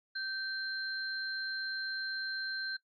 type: tone pair together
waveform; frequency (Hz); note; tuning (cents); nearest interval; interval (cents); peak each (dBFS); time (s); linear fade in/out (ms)
sine; 1556 / 4146; G6 / C8; -13 / -17; octave + perfect fourth; 1696; -36 / -38; 0.15-2.77; 10
effects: noise-tail reverb RT60 0.1 s tail -18 dB re dry + MP3 48 kbps